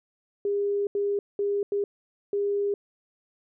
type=tone bursts at uneven times; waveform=sine; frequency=404.7 Hz; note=G#4; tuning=45 cents flat; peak=-23 dBFS; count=5; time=0.45-0.87 / 0.95-1.19 / 1.39-1.63 / 1.72-1.84 / 2.33-2.74 s; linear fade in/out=2 ms; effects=none